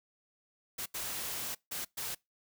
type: noise bursts at uneven times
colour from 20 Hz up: white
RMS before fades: -38 dBFS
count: 4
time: 0.78-0.86 / 0.94-1.55 / 1.71-1.85 / 1.97-2.15 s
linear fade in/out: 10 ms
effects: noise-tail reverb RT60 0.2 s tail -24 dB re dry